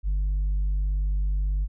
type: tone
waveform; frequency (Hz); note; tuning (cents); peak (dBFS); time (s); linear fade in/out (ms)
sine; 49.17; G1; +6; -19; 0.03-1.68; 50
effects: tanh soft clip ceiling -21 dBFS